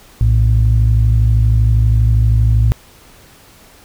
sine tone pair together, 59.51 / 112.1 Hz, A#1 / A2, +36 / +33 cents, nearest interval major seventh, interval 1097 cents, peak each -10 dBFS, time 0.21-2.72 s, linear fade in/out 0 ms, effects tanh soft clip ceiling -3 dBFS + pink hiss -44 dBFS RMS until 3.84 s

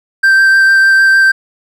triangle tone with vibrato, 1568 Hz, G6, in tune, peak -3 dBFS, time 0.23-1.32 s, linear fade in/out 10 ms, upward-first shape sine, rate 6.6 Hz, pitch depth 10 cents each way, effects none

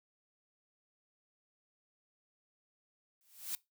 blue noise with exponential growth, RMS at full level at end -35 dBFS, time 3.21-3.55 s, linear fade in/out 1 ms, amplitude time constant 72 ms, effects noise-tail reverb RT60 0.2 s tail -21 dB re dry

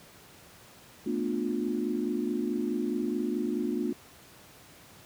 sine chord, B half-diminished seventh, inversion third, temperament just, 222.2 / 246.9 / 296.3 / 355.6 Hz, A3 / B3 / D4 / F4, +17 / 0 / +15 / +31 cents, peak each -33 dBFS, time 1.06-3.93 s, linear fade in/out 5 ms, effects pink hiss -53 dBFS RMS until 5.05 s + high-pass 80 Hz 12 dB/octave

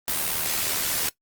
white noise with amplitude modulation, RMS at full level -23 dBFS, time 0.08-1.09 s, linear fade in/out 0 ms, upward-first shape sine, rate 76.9 Hz, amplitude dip 60%, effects noise-tail reverb RT60 0.1 s tail -19 dB re dry + Opus 24 kbps

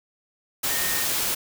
sine tone in noise, 1843 Hz, A#6, 20 cents flat, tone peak -32 dBFS, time 0.7-1.05 s, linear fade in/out 10 ms, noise white, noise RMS -25 dBFS, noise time 0.63-1.35 s, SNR -10 dB, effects none

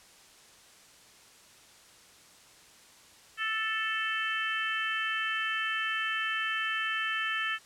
harmonic tone, 440 Hz, A4, in tune, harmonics 3 / 4 / 5 / 6 / 7, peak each -35 / -32 / -41 / -36 / -37 dBFS, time 3.37-7.59 s, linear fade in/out 50 ms, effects white hiss -56 dBFS RMS until 7.65 s + low-pass 9000 Hz 12 dB/octave

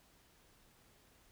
silence, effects pink hiss -67 dBFS RMS until 1.31 s

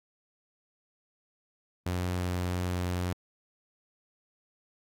sawtooth tone, 89.8 Hz, F2, 49 cents sharp, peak -25 dBFS, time 1.86-3.13 s, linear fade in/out 5 ms, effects AAC 64 kbps

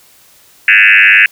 sine tone with frequency modulation, 2145 Hz, C7, 42 cents sharp, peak -3 dBFS, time 0.68-1.26 s, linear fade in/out 2 ms, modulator 102 Hz, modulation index 5.6, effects white hiss -45 dBFS RMS until 1.31 s

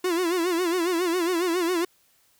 45% pulse tone with vibrato, 349.2 Hz, F4, in tune, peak -22 dBFS, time 0.04-1.85 s, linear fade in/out 5 ms, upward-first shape sine, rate 7.3 Hz, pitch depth 110 cents each way, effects white hiss -63 dBFS RMS until 2.39 s

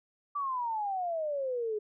sine exponential sweep, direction down, 1174.7 to 415.3 Hz, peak -30 dBFS, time 0.35-1.79 s, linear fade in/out 10 ms, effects none

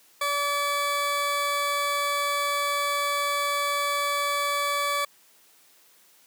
20% pulse tone pair together, 574 / 1148 Hz, D5 / D6, -40 / -40 cents, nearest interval octave, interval 1200 cents, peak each -24 / -23 dBFS, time 0.21-5.05 s, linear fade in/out 5 ms, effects white hiss -58 dBFS RMS until 6.26 s + high-pass 200 Hz 12 dB/octave

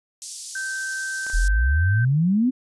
pink band-pass noise, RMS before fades -36 dBFS, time 0.22-1.48 s, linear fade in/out 0 ms, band 5200 to 10000 Hz, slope 24 dB/octave
sine tone, 1554 Hz, G6, 16 cents flat, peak -26 dBFS, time 0.55-2.05 s, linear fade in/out 5 ms
clicks, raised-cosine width 0.5 ms, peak -25 dBFS, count 2, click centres 1.266 / 1.3 s
sine exponential sweep, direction up, 37.91 to 266.8 Hz, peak -16 dBFS, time 1.33-2.51 s, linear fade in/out 20 ms
effects resampled to 24000 Hz

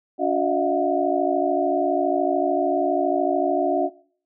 sine tone cluster, 287.2 / 361.1 / 618 / 671 / 725 Hz, D4 / F#4 / D#5 / E5 / F#5, -39 / -42 / -12 / +31 / -35 cents, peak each -25 dBFS, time 0.18-3.9 s, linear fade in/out 50 ms, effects noise-tail reverb RT60 0.5 s tail -21 dB re dry

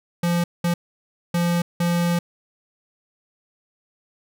square tone bursts at uneven times, 172.6 Hz, F3, 20 cents flat, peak -19 dBFS, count 4, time 0.23-0.44 / 0.64-0.74 / 1.34-1.62 / 1.8-2.19 s, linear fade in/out 5 ms, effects none

